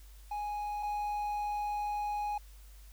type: tone pair in turn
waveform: triangle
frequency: 830.6 / 830.6 Hz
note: G#5 / G#5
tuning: 0 / 0 cents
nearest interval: unison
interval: 0 cents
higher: neither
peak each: -32 / -30 dBFS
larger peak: second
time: 0.31-0.83 / 0.83-2.38 s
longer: second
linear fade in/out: 5 ms
effects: added 50 Hz sine -50 dBFS peak until 2.92 s + white hiss -62 dBFS RMS until 2.92 s